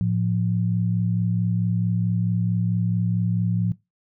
sine tone pair together, 110.95 / 175.5 Hz, A2 / F3, +15 / +9 cents, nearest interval minor sixth, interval 794 cents, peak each -22 dBFS, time 0.01-3.72 s, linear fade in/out 0 ms, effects noise-tail reverb RT60 0.2 s tail -19 dB re dry

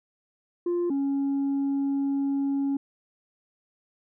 sine tone pair in turn, 349.2 / 277.2 Hz, F4 / C#4, 0 / 0 cents, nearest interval major third, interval 400 cents, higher first, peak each -21 dBFS, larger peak neither, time 0.66-0.9 / 0.9-2.77 s, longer second, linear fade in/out 5 ms, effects tanh soft clip ceiling -22 dBFS

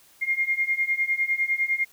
sine beating tone pair, 2119 / 2128.9 Hz, C7 / C7, +21 / +29 cents, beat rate 9.9 Hz, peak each -26 / -24 dBFS, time 0.21-1.85 s, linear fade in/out 20 ms, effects white hiss -56 dBFS RMS until 1.92 s

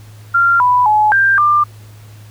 sine tone with pitch steps, 1385 / 990 / 850 / 1585 / 1192 Hz, F6 / B5 / G#5 / G6 / D6, -15 / +4 / +40 / +19 / +25 cents, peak -8 dBFS, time 0.34-1.64 s, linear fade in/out 10 ms, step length 260 ms, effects added 106 Hz sine -35 dBFS peak until 2.3 s + pink hiss -46 dBFS RMS until 2.3 s

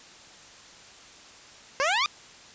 15% pulse exponential sweep, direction up, 520 to 1244.5 Hz, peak -16 dBFS, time 1.8-2.06 s, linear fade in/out 0 ms, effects white hiss -49 dBFS RMS until 2.54 s + resampled to 16000 Hz

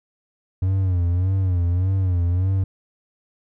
triangle tone with vibrato, 91.2 Hz, F#2, 24 cents flat, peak -15 dBFS, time 0.62-2.64 s, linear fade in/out 5 ms, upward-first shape sine, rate 1.7 Hz, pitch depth 97 cents each way, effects none

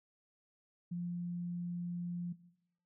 sine tone, 174.61 Hz, F3, in tune, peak -36 dBFS, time 0.91-2.33 s, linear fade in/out 10 ms, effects noise-tail reverb RT60 0.8 s tail -18 dB re dry

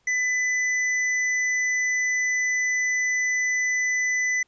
square tone, 2000 Hz, B6, 21 cents sharp, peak -22 dBFS, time 0.07-4.43 s, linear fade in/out 5 ms, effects pink hiss -67 dBFS RMS until 4.47 s + resampled to 16000 Hz

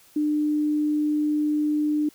sine tone, 300 Hz, D4, 37 cents sharp, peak -20 dBFS, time 0.16-2.09 s, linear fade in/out 5 ms, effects white hiss -55 dBFS RMS until 2.14 s

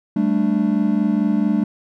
triangle chord, G suspended second, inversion none, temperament just, 196 / 220.5 / 294 Hz, G3 / A3 / D4, 0 / +4 / +2 cents, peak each -18 / -17 / -19 dBFS, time 0.16-1.64 s, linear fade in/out 5 ms, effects none

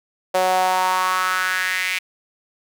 sawtooth tone with high-pass filter sweep, 185 Hz, F#3, in tune, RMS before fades -20 dBFS, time 0.34-1.99 s, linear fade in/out 10 ms, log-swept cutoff 600 to 2300 Hz, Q 4.2, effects none

